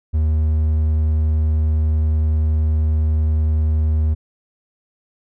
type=tone; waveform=triangle; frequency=77.6 Hz; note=D#2; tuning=4 cents flat; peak=-12 dBFS; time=0.13-4.15 s; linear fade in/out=20 ms; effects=none